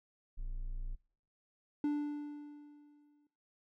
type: tone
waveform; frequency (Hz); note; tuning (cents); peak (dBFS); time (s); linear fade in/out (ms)
triangle; 30; B0; -49; -35; 0.37-0.96; 20
type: tone with exponential decay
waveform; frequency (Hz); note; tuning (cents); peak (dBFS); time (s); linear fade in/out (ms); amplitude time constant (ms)
triangle; 293.7; D4; 0; -27; 1.84-3.27; 2; 310
effects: noise-tail reverb RT60 0.6 s tail -24 dB re dry